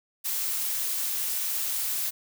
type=noise; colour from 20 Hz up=blue; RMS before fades=-29 dBFS; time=0.24-2.11 s; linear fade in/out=20 ms; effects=none